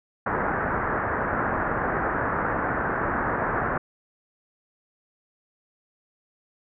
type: low-pass noise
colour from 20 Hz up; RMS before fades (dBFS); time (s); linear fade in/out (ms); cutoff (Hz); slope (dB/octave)
white; -26; 0.26-3.78; 5; 1700; 48
effects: none